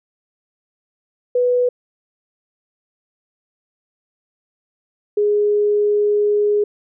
sine tone pair in turn, 493.4 / 415.1 Hz, B4 / G#4, -2 / -1 cents, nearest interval minor third, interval 299 cents, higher first, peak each -13 dBFS, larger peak neither, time 1.35-1.69 / 5.17-6.64 s, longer second, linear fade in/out 5 ms, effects none

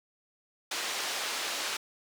white band-pass noise, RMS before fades -34 dBFS, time 0.71-1.77 s, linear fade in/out 5 ms, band 410 to 5300 Hz, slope 12 dB/octave, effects none

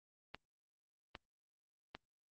clicks, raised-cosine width 0.3 ms, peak -29 dBFS, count 3, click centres 0.346 / 1.152 / 1.95 s, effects Opus 32 kbps

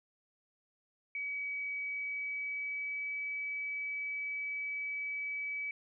sine tone with pitch glide, 2274 to 2288 Hz, C#7 to D7, +44 to -46 cents, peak -35 dBFS, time 1.15-5.71 s, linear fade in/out 2 ms, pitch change +10 cents, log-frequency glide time 1.73-3.13 s, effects none

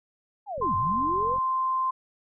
sine linear two-way sweep, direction down then up, 869 to 82.41 to 539 Hz, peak -30 dBFS, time 0.46-1.38 s, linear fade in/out 50 ms, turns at 0.76 s
click train, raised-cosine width 5 ms, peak -31 dBFS, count 37, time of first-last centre 0.58-1.384 s, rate 44.8 Hz
sine tone, 1043 Hz, C6, 6 cents flat, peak -23 dBFS, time 0.61-1.91 s, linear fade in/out 10 ms
effects none

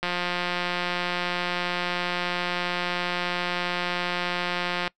click train, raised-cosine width 0.3 ms, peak -11 dBFS, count 859, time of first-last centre 0.03-4.877 s, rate 177 Hz, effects noise-tail reverb RT60 0.1 s tail -23 dB re dry

